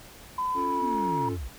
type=tone with pitch glide; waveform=sine; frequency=1010 to 953.3 Hz; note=B5 to A#5; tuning=+39 to +39 cents; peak=-25 dBFS; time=0.38-1.29 s; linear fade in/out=5 ms; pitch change=-100 cents; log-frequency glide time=0.54-0.97 s
type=chord; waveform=triangle; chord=Db augmented; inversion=none; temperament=equal; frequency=277.2 / 349.2 / 440 Hz; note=Db4 / F4 / A4; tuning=0 / 0 / 0 cents; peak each=-30 / -32 / -33 dBFS; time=0.54-1.38 s; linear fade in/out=50 ms
type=linear sweep; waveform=sine; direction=down; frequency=273.9 to 49 Hz; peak=-31 dBFS; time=0.79-1.49 s; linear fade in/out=20 ms
effects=tanh soft clip ceiling -17 dBFS + pink hiss -48 dBFS RMS until 1.58 s